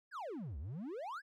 triangle exponential two-way sweep, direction down then up, 1760 to 63.3 to 1760 Hz, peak -39 dBFS, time 0.11-1.22 s, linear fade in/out 50 ms, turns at 0.58 s, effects none

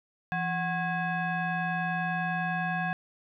sine tone with frequency modulation, 740 Hz, F#5, in tune, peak -27 dBFS, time 0.32-2.93 s, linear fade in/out 0 ms, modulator 910 Hz, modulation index 1.4, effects none

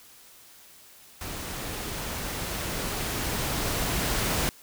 pink noise with level ramp, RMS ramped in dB -36 to -26 dBFS, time 1.21-4.49 s, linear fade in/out 0 ms, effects white hiss -52 dBFS RMS until 4.62 s

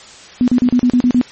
sine tone bursts, 246.9 Hz, B3, in tune, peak -8 dBFS, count 8, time 0.41-1.213 s, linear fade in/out 0 ms, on 68 ms, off 37 ms, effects white hiss -38 dBFS RMS until 1.31 s + MP3 32 kbps

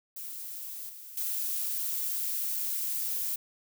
violet noise with level steps, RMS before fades -40 / -46 / -32 dBFS, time 0.16-3.36 s, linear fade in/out 5 ms, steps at 0.89 / 1.17 s, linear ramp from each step 5 ms, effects none

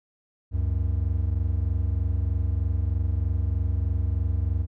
triangle tone pair together, 69.3 / 92.5 Hz, C#2 / F#2, 0 / 0 cents, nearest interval perfect fourth, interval 500 cents, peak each -23 dBFS, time 0.51-4.67 s, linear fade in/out 50 ms, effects none

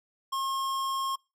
sine tone with hard clipping, 1076 Hz, C6, 48 cents sharp, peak -30 dBFS, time 0.32-1.16 s, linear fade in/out 10 ms, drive 18 dB, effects noise-tail reverb RT60 0.3 s tail -26 dB re dry

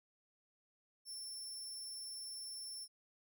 25% pulse tone, 5390 Hz, E8, 38 cents sharp, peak -40 dBFS, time 1.05-2.88 s, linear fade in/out 50 ms, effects none

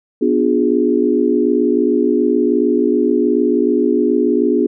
sine chord, B diminished seventh, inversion none, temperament equal with one note detuned, 246.9 / 293.7 / 356.4 / 415.3 Hz, B3 / D4 / F4 / Ab4, 0 / 0 / +35 / 0 cents, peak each -17 dBFS, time 0.21-4.67 s, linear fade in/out 10 ms, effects none

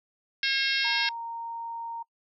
harmonic tone, 540 Hz, C#5, 45 cents flat, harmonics 3 / 4 / 5 / 6 / 7 / 8 / 9 / 10, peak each -30 / -31 / -32 / -33 / -33 / -34 / -35 / -35 dBFS, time 0.43-1.09 s, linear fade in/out 2 ms
sine tone with pitch glide, 932.3 to 925.3 Hz, A#5 to A#5, 0 to -13 cents, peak -33 dBFS, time 0.84-2.03 s, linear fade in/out 10 ms, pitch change -13 cents, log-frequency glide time 1.03-1.24 s
effects noise-tail reverb RT60 0.1 s tail -25 dB re dry

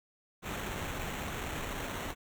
pink noise with sample-and-hold, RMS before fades -38 dBFS, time 0.42-2.15 s, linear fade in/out 50 ms, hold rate 4900 Hz, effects none

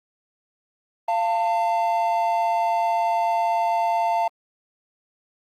triangle tone pair together, 691 / 895.5 Hz, F5 / A5, -19 / +30 cents, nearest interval major third, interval 449 cents, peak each -20 dBFS, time 1.08-4.28 s, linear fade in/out 5 ms, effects Opus 24 kbps

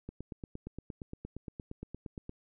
click train, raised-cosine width 3 ms, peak -28 dBFS, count 20, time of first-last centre 0.09-2.294 s, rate 8.62 Hz, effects none

